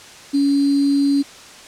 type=tone with sample-and-hold; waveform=sine; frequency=280.9 Hz; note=C#4; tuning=23 cents sharp; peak=-13 dBFS; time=0.33-1.23 s; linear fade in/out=20 ms; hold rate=4410 Hz; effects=white hiss -40 dBFS RMS until 1.67 s + low-pass 7000 Hz 12 dB/octave